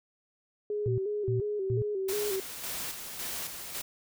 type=tone with vibrato; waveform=sine; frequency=400 Hz; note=G4; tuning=35 cents sharp; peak=-29 dBFS; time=0.7-2.4 s; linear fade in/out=2 ms; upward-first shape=square; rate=2.8 Hz; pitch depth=73 cents each way
type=tone bursts; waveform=sine; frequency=116.7 Hz; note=A#2; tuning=2 cents sharp; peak=-27 dBFS; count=3; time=0.86-1.82 s; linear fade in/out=0 ms; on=120 ms; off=300 ms
type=noise with tremolo; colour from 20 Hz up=white; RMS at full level=-36 dBFS; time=2.08-3.82 s; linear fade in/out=10 ms; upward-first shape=square; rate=1.8 Hz; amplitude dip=45%
effects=none